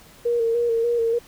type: tone with vibrato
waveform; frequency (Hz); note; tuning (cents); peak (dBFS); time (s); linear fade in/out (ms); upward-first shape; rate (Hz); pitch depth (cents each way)
sine; 466.2; A#4; 0; -18; 0.25-1.19; 10; square; 3.4; 31
effects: pink hiss -49 dBFS RMS until 1.27 s